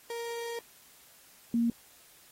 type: tone pair in turn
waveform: 35% pulse / sine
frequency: 467.3 / 233.7 Hz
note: A#4 / A#3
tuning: +4 / +5 cents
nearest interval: octave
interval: 1199 cents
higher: first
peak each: -33 / -24 dBFS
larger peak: second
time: 0.1-0.59 / 1.54-1.7 s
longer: first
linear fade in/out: 2 ms
effects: white hiss -58 dBFS RMS until 2.31 s + AAC 48 kbps